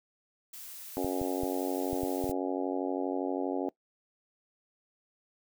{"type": "noise", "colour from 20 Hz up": "blue", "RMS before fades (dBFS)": -45, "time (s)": [0.53, 2.32], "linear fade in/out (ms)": 5}
{"type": "harmonic tone", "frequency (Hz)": 92.5, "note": "F#2", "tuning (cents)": 0, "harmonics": [3, 4, 5, 6, 7, 8, 9], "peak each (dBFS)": [-33, -35, -37, -39, -40, -41, -42], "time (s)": [0.97, 3.69], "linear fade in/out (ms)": 0}
{"type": "clicks", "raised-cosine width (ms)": 5, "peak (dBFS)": -27, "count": 7, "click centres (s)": [1.046, 1.215, 1.434, 1.931, 2.034, 2.241, 2.295]}
{"effects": ["noise-tail reverb RT60 0.1 s tail -21 dB re dry"]}